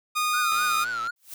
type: tone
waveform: sawtooth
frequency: 1230 Hz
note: D#6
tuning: 20 cents flat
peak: -19 dBFS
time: 0.15-0.85 s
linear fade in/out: 20 ms
type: tone with vibrato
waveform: triangle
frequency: 1396.9 Hz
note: F6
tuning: in tune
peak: -25 dBFS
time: 0.33-1.11 s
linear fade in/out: 10 ms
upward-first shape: triangle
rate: 4 Hz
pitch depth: 140 cents each way
type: click train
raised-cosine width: 0.2 ms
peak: -23 dBFS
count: 65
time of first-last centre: 0.52-1.072 s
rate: 116 Hz
type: noise with exponential growth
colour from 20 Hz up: blue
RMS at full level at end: -35 dBFS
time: 1.16-1.34 s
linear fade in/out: 2 ms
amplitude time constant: 37 ms
effects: none